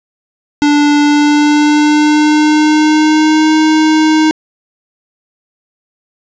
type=tone with pitch glide; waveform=square; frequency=292.8 to 312 Hz; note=D4 to D#4; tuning=-5 to +5 cents; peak=-7 dBFS; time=0.62-4.31 s; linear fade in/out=0 ms; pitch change=+110 cents; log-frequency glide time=1.01-3.54 s; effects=resampled to 16000 Hz + 8-bit